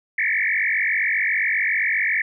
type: tone with frequency modulation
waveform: sine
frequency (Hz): 2017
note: B6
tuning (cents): +36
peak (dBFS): -18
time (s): 0.18-2.22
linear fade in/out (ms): 5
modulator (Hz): 47.5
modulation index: 5.8
effects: none